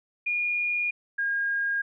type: tone pair in turn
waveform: sine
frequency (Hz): 2432 / 1623.2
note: D#7 / G#6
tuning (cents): -40 / -40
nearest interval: perfect fifth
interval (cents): 700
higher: first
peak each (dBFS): -24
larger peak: neither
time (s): 0.26-0.91 / 1.18-1.82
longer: first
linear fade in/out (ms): 10
effects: none